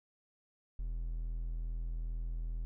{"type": "tone", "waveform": "triangle", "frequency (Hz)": 41.2, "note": "E1", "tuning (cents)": 0, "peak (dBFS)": -33, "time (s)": [0.79, 2.65], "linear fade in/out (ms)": 0, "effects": []}